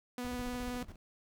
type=tone with vibrato; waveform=sawtooth; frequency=246.7 Hz; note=B3; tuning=2 cents flat; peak=-33 dBFS; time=0.18-0.83 s; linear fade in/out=2 ms; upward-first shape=triangle; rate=19 Hz; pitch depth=18 cents each way
type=noise with tremolo; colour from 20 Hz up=brown; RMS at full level=-44 dBFS; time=0.24-0.96 s; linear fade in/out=5 ms; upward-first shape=square; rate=14 Hz; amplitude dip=70%
effects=none